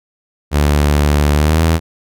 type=tone with pitch glide; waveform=sawtooth; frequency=73.4 to 81.44 Hz; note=D2 to E2; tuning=0 to -20 cents; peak=-6 dBFS; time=0.51-1.8 s; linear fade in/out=50 ms; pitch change=+180 cents; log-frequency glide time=1.36-1.62 s; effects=none

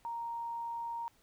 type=tone; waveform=sine; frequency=932.3 Hz; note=A#5; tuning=in tune; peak=-36 dBFS; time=0.05-1.08 s; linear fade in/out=0 ms; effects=pink hiss -68 dBFS RMS until 1.22 s

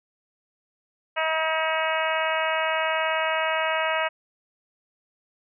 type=harmonic tone; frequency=318.9 Hz; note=D#4; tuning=43 cents sharp; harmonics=2 / 3 / 4 / 5 / 6 / 7 / 8 / 9; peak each=-27 / -29 / -30 / -31 / -32 / -32 / -33 / -34 dBFS; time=1.16-4.09 s; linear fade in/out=20 ms; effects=none

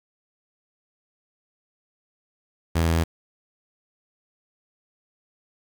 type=tone; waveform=sawtooth; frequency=82.41 Hz; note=E2; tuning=in tune; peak=-15 dBFS; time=2.75-3.04 s; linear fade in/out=10 ms; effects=7-bit

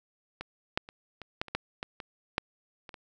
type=clicks; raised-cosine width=0.3 ms; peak=-21 / -11 / -29 / -26 / -14 / -28 / -13 / -18 / -23 / -10 / -28 / -28 dBFS; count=12; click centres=0.41 / 0.775 / 0.889 / 1.217 / 1.415 / 1.483 / 1.55 / 1.829 / 2.002 / 2.381 / 2.892 / 2.942 s; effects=none

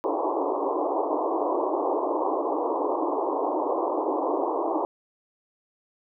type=band-pass noise; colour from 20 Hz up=pink; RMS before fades=-26 dBFS; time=0.04-4.85 s; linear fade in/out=0 ms; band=290 to 1100 Hz; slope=96 dB/octave; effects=none

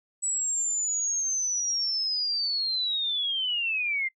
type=linear sweep; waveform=sine; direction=down; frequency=7910 to 2065 Hz; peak=-25 dBFS; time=0.22-4.09 s; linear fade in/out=20 ms; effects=noise-tail reverb RT60 0.1 s tail -24 dB re dry

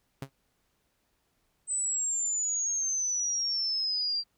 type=tone with exponential decay; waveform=sawtooth; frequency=135.9 Hz; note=C#3; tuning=34 cents flat; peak=-29 dBFS; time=0.22-0.3 s; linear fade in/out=5 ms; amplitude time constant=17 ms
type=exponential sweep; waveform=sine; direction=down; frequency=8140 to 4699 Hz; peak=-27 dBFS; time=1.67-4.24 s; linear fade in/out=50 ms
effects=pink hiss -74 dBFS RMS until 4.37 s

